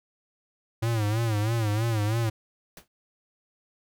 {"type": "tone with vibrato", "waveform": "square", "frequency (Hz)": 110, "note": "A2", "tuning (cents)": 0, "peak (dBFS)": -24, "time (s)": [0.82, 2.3], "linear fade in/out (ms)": 10, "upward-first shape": "sine", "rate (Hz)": 3.1, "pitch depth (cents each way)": 110}
{"type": "noise with exponential decay", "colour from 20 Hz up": "pink", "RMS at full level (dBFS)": -40, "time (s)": [2.77, 2.88], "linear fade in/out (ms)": 2, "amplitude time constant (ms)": 22}
{"effects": []}